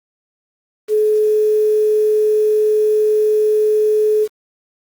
sine tone with quantisation, 427.4 Hz, G#4, 50 cents sharp, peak -11 dBFS, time 0.88-4.28 s, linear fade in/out 50 ms, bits 6, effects Opus 24 kbps

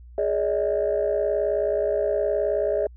sine tone cluster, 415.6 / 575 / 634 Hz, G#4 / D5 / D#5, +1 / -37 / +32 cents, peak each -24 dBFS, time 0.18-2.87 s, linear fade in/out 2 ms, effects tanh soft clip ceiling -14 dBFS + added 60 Hz sine -42 dBFS peak until 2.96 s

